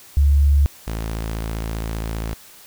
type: tone pair in turn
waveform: sine / sawtooth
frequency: 71.2 / 55.13 Hz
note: C#2 / A1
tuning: +47 / +4 cents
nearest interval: major third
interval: 443 cents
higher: first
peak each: -11 / -20 dBFS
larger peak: first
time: 0.17-0.66 / 0.87-2.34 s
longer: second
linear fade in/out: 0 ms
effects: white hiss -45 dBFS RMS until 2.66 s